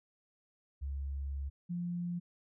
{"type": "tone pair in turn", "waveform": "sine", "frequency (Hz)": [69.3, 174.63], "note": ["C#2", "F3"], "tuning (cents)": [0, 0], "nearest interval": "octave + major third", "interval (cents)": 1600, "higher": "second", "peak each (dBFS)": [-35, -34], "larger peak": "second", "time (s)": [[0.81, 1.5], [1.69, 2.2]], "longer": "first", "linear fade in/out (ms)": 20, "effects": []}